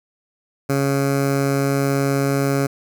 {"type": "tone with notch filter", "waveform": "15% pulse", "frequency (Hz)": 138.59, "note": "C#3", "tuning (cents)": 0, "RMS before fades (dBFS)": -19, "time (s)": [0.69, 2.67], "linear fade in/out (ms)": 10, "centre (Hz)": 3300, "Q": 1.3, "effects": []}